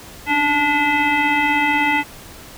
sine tone with frequency modulation, 1448 Hz, F#6, 38 cents flat, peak -14 dBFS, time 0.26-2.04 s, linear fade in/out 50 ms, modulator 576 Hz, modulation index 2, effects pink hiss -39 dBFS RMS until 2.57 s

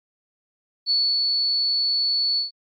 sine tone with ADSR envelope, 4435 Hz, C#8, in tune, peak -17 dBFS, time 0.86-2.51 s, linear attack 45 ms, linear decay 270 ms, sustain -2 dB, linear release 130 ms, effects AAC 48 kbps

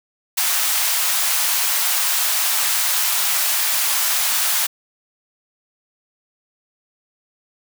white high-pass noise, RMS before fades -19 dBFS, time 0.37-4.67 s, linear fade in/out 10 ms, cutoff 730 Hz, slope 24 dB/octave, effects none

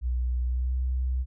sine tone with pitch glide, 61.5 to 63.6 Hz, B1 to C2, -7 to -48 cents, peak -24 dBFS, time 0.01-1.26 s, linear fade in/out 50 ms, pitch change +59 cents, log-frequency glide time 0.45-0.75 s, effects none

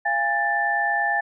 sine tone cluster, 687 / 816 / 1765 Hz, F5 / G#5 / A6, -29 / -31 / +5 cents, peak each -28 / -24 / -22 dBFS, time 0.05-1.21 s, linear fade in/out 10 ms, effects none

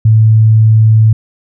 sine tone, 110 Hz, A2, in tune, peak -3 dBFS, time 0.05-1.13 s, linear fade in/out 5 ms, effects none

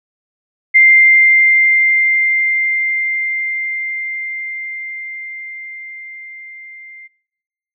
sine tone with level ramp, 2096 Hz, C7, 2 cents sharp, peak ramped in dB -4 to -34 dBFS, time 0.74-7.08 s, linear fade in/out 20 ms, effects noise-tail reverb RT60 1.0 s tail -26 dB re dry

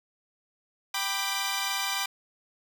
10% pulse chord, G major, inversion none, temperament equal with one note detuned, 784 / 987.8 / 1187.6 Hz, G5 / B5 / D6, 0 / 0 / +19 cents, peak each -24 dBFS, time 0.94-2.06 s, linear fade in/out 5 ms, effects none

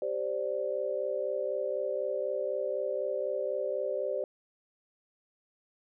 sine chord, G suspended fourth, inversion none, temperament equal, 392 / 523.3 / 587.3 Hz, G4 / C5 / D5, 0 / 0 / 0 cents, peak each -36 / -33 / -33 dBFS, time 0.02-4.24 s, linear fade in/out 2 ms, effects none

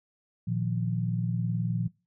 sine chord, Bb suspended fourth, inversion none, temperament just, 116.54 / 155.39 / 174.81 Hz, Bb2 / Eb3 / F3, 0 / -2 / +2 cents, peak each -29 / -34 / -30 dBFS, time 0.47-1.88 s, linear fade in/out 10 ms, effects noise-tail reverb RT60 0.3 s tail -23 dB re dry

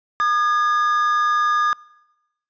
triangle tone pair together, 1215 / 1667 Hz, D#6 / G#6, -42 / +6 cents, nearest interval perfect fourth, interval 548 cents, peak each -15 / -22 dBFS, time 0.2-1.73 s, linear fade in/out 0 ms, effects noise-tail reverb RT60 1.0 s tail -24 dB re dry + resampled to 16000 Hz

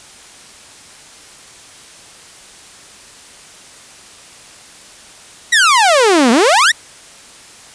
sawtooth exponential two-way sweep, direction down then up, 1979 to 220 to 1979 Hz, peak -4 dBFS, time 5.52-6.72 s, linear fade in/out 10 ms, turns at 6.31 s, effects white hiss -39 dBFS RMS until 7.74 s + resampled to 22050 Hz

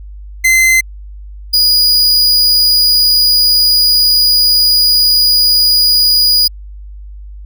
45% pulse tone pair in turn, 2064 / 4909 Hz, C7 / D#8, -24 / -24 cents, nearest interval octave + minor third, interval 1500 cents, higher second, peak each -6 dBFS, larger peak neither, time 0.44-0.81 / 1.53-6.48 s, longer second, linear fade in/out 10 ms, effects added 50 Hz sine -27 dBFS peak until 7.45 s

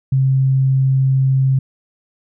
sine tone, 133.3 Hz, C3, 33 cents sharp, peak -11 dBFS, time 0.12-1.59 s, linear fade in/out 5 ms, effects none

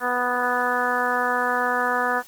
harmonic tone, 246.9 Hz, B3, in tune, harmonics 1 / 2 / 3 / 4 / 5 / 6 / 7, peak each -33 / -28 / -27 / -27 / -27 / -27 / -27 dBFS, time 0-2.23 s, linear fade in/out 50 ms, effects white hiss -48 dBFS RMS until 2.27 s + Opus 24 kbps

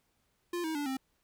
square tone with pitch steps, 349.2 / 318.4 / 290.3 / 264.6 Hz, F4 / D#4 / D4 / C4, 0 / +40 / -20 / +20 cents, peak -33 dBFS, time 0.53-0.97 s, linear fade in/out 5 ms, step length 110 ms, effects pink hiss -75 dBFS RMS until 1.23 s

